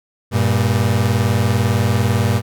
35% pulse tone pair together, 98 / 118.04 Hz, G2 / A#2, 0 / +22 cents, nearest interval minor third, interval 322 cents, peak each -15 dBFS, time 0.31-2.42 s, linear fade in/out 50 ms, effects none

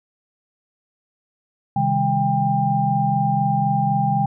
sine tone cluster, 133 / 157.1 / 200.6 / 797 Hz, C3 / D#3 / G3 / G5, +29 / +17 / +40 / +28 cents, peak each -23 / -24 / -24 / -19 dBFS, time 1.76-4.26 s, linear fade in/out 5 ms, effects none

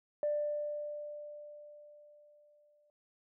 sine tone with exponential decay, 592 Hz, D5, 14 cents sharp, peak -28 dBFS, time 0.23-2.9 s, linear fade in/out 1 ms, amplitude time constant 580 ms, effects tanh soft clip ceiling -24 dBFS

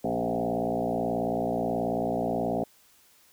sine tone with frequency modulation, 456.2 Hz, A#4, 37 cents flat, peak -25 dBFS, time 0.04-2.64 s, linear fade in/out 5 ms, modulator 58.5 Hz, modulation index 5, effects white hiss -60 dBFS RMS until 3.32 s

